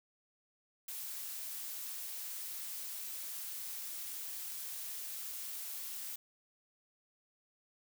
blue noise, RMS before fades -43 dBFS, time 0.88-6.16 s, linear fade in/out 5 ms, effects none

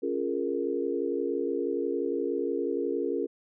sine chord, Bb minor seventh, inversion first, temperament equal, 277.2 / 349.2 / 415.3 / 466.2 Hz, Db4 / F4 / Ab4 / Bb4, 0 / 0 / 0 / 0 cents, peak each -33 / -32 / -32 / -32 dBFS, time 0.02-3.27 s, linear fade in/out 20 ms, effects none

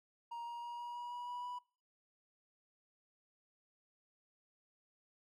triangle tone with pitch steps, 940 / 946 / 952 / 958.1 / 964.2 / 970.3 / 976.5 / 982.8 Hz, A#5 / A#5 / A#5 / A#5 / B5 / B5 / B5 / B5, +14 / +25 / +36 / +47 / -42 / -31 / -20 / -9 cents, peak -40 dBFS, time 0.31-1.59 s, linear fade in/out 10 ms, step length 160 ms, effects noise-tail reverb RT60 0.4 s tail -22 dB re dry

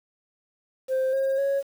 sine tone with pitch steps, 523.3 / 538 / 553.1 Hz, C5 / C5 / C#5, 0 / +48 / -4 cents, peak -19 dBFS, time 0.88-1.63 s, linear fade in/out 50 ms, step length 250 ms, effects tanh soft clip ceiling -20 dBFS + 8-bit

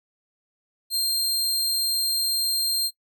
sawtooth tone, 4186 Hz, C8, in tune, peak -19 dBFS, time 0.9-2.91 s, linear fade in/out 50 ms, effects noise-tail reverb RT60 0.1 s tail -22 dB re dry

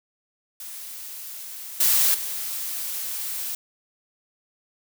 blue noise with level steps, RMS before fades -37 / -19 / -30 dBFS, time 0.6-3.55 s, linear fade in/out 2 ms, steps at 1.8 / 2.14 s, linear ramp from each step 5 ms, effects none

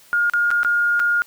sine tone with dropouts, 1421 Hz, F6, 30 cents sharp, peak -15 dBFS, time 0.13-1.22 s, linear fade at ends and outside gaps 0 ms, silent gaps 0.298-0.336 / 0.505-0.513 / 0.632-0.648 / 0.995-1 s, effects white hiss -50 dBFS RMS until 1.26 s

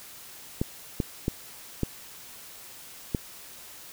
clicks, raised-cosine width 3 ms, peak -12 dBFS, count 5, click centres 0.615 / 1.002 / 1.281 / 1.833 / 3.148 s, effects white hiss -46 dBFS RMS until 3.92 s

